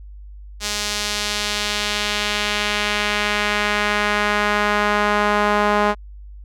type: tone with band-pass filter sweep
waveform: sawtooth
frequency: 207.7 Hz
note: G#3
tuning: in tune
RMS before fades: -20 dBFS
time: 0.6-5.95 s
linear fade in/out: 50 ms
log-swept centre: 5500 to 1000 Hz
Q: 1.1
effects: added 50 Hz sine -35 dBFS peak until 6.44 s